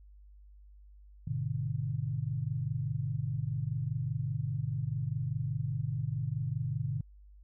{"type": "chord", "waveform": "sine", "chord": "G# diminished", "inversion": "none", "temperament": "just", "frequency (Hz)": [103.83, 124.59, 149.51], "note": ["G#2", "B2", "D3"], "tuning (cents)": [0, 16, 31], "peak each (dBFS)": [-37, -34, -35], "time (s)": [1.27, 7.01], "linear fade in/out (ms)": 5, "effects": ["added 50 Hz sine -52 dBFS peak until 7.43 s"]}